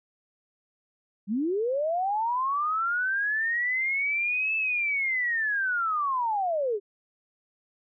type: linear two-way sweep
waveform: sine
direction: up then down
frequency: 185 to 2637 to 383.4 Hz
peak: -24 dBFS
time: 1.27-6.8 s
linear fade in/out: 50 ms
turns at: 4.56 s
effects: none